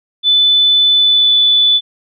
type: tone with pitch glide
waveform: sine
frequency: 3500 to 3480 Hz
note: A7 to A7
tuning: -10 to -20 cents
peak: -7 dBFS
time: 0.23-1.81 s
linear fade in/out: 50 ms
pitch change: -10 cents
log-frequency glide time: 0.95-1.35 s
effects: none